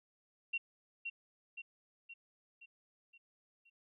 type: tone with echo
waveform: sine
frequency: 2742 Hz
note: F7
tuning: 32 cents flat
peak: -33 dBFS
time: 0.53-0.58 s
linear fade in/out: 10 ms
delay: 520 ms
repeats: 6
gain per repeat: -5 dB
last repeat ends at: 3.7 s
effects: none